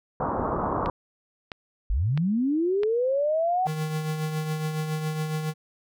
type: low-pass noise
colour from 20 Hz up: white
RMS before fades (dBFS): -27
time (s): 0.2-0.9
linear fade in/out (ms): 2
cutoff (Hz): 1200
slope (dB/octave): 48
type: click train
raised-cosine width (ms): 0.3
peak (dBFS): -18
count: 4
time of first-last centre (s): 0.86-2.834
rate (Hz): 1.52
type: linear sweep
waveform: sine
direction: up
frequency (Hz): 40.64 to 761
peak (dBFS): -21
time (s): 1.9-3.67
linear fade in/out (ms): 0
type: tone with tremolo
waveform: square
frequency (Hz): 155.56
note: D#3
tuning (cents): 0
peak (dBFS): -25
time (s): 3.65-5.54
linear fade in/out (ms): 50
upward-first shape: triangle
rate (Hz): 7.2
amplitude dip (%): 50
effects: none